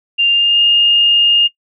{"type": "tone with pitch glide", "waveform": "sine", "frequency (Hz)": [2794, 2831], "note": ["F7", "F7"], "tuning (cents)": [0, 23], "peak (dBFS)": -8, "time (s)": [0.18, 1.48], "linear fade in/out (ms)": 20, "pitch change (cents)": 23, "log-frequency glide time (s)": [0.28, 0.61], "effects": ["noise-tail reverb RT60 0.1 s tail -17 dB re dry"]}